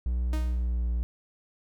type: tone with pitch glide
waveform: triangle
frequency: 60.8 to 59 Hz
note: B1 to A#1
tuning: -26 to +22 cents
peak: -23 dBFS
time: 0.06-1.03 s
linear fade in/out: 0 ms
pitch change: -52 cents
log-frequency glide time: 0.49-0.89 s
type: tone with exponential decay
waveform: sawtooth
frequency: 310 Hz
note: D#4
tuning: 6 cents flat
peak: -30 dBFS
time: 0.33-0.74 s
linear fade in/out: 2 ms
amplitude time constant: 87 ms
effects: none